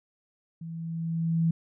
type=tone with level ramp; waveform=sine; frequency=164.81 Hz; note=E3; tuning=in tune; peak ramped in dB=-36 to -20 dBFS; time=0.61-1.51 s; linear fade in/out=5 ms; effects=none